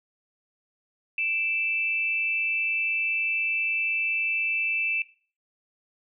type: tone pair together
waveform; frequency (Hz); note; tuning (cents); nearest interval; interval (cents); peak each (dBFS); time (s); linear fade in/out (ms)
sine; 2349 / 2645; D7 / E7; 0 / +5; major second; 205; -32 / -25; 1.18-5.02; 2
effects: noise-tail reverb RT60 0.4 s tail -17 dB re dry